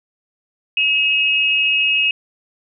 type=tone pair together; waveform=sine; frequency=2564 / 2849 Hz; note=E7 / F7; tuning=-49 / +34 cents; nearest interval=major second; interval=183 cents; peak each=-15 / -18 dBFS; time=0.77-2.11 s; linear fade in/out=2 ms; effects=none